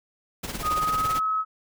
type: noise with tremolo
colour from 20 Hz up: pink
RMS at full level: -30 dBFS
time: 0.43-1.2 s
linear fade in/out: 10 ms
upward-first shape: triangle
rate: 18 Hz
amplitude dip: 75%
type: tone with pitch glide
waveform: sine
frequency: 1244.5 to 1283.9 Hz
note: D#6 to E6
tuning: 0 to -46 cents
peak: -22 dBFS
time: 0.62-1.45 s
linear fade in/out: 50 ms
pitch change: +54 cents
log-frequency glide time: 0.74-1.17 s
effects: none